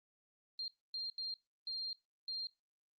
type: tone bursts at uneven times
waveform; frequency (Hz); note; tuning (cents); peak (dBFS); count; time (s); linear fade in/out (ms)
sine; 4194; C8; +3; -38; 5; 0.59-0.68 / 0.94-1.1 / 1.18-1.34 / 1.67-1.93 / 2.28-2.47; 2
effects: noise-tail reverb RT60 0.2 s tail -18 dB re dry + Opus 24 kbps